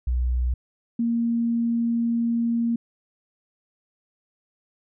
sine tone pair in turn, 61.74 / 233.1 Hz, B1 / A#3, 0 / 0 cents, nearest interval octave + major seventh, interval 2300 cents, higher second, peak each -20 dBFS, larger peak neither, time 0.07-0.54 / 0.99-2.76 s, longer second, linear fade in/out 5 ms, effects none

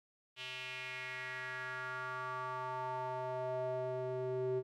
square tone with band-pass filter sweep, 128 Hz, C3, 38 cents flat, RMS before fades -40 dBFS, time 0.36-4.63 s, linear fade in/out 50 ms, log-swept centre 3000 to 400 Hz, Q 3.6, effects none

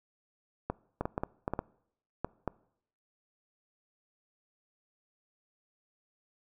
clicks, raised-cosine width 1 ms, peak -17 dBFS, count 10, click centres 0.7 / 1.01 / 1.055 / 1.179 / 1.235 / 1.479 / 1.536 / 1.591 / 2.246 / 2.477 s, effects noise-tail reverb RT60 0.7 s tail -23 dB re dry

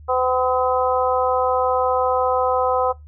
harmonic tone, 254.4 Hz, C4, 48 cents flat, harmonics 2 / 3 / 4 / 5, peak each -20 / -22 / -23 / -24 dBFS, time 0.08-2.93 s, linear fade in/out 20 ms, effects noise-tail reverb RT60 0.2 s tail -22 dB re dry + added 75 Hz sine -39 dBFS peak until 3.07 s

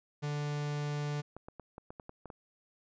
45% pulse tone, 146.83 Hz, D3, in tune, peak -33 dBFS, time 0.22-1.22 s, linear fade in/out 20 ms
clicks, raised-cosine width 1 ms, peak -31 dBFS, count 9, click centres 1.366 / 1.485 / 1.597 / 1.781 / 1.905 / 1.998 / 2.094 / 2.257 / 2.302 s
effects resampled to 16000 Hz

